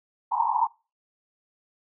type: band-pass noise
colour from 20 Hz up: pink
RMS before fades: -24 dBFS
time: 0.31-0.67 s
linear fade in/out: 10 ms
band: 850 to 1000 Hz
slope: 96 dB/octave
effects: noise-tail reverb RT60 0.3 s tail -23 dB re dry